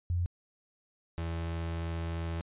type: tone pair in turn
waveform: sine / 35% pulse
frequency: 87.7 / 83.11 Hz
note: F2 / E2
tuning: +8 / +15 cents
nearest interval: minor second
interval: 93 cents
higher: first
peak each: -27 / -31 dBFS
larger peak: first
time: 0.1-0.26 / 1.18-2.41 s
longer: second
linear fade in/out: 0 ms
effects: resampled to 8000 Hz